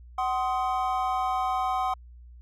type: chord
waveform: triangle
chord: C diminished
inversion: second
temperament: just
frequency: 753.5 / 1046.5 / 1255.8 Hz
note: Gb5 / C6 / Eb6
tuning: +31 / 0 / +16 cents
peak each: -25 / -28 / -30 dBFS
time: 0.18-1.94 s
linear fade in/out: 5 ms
effects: added 60 Hz sine -45 dBFS peak until 2.41 s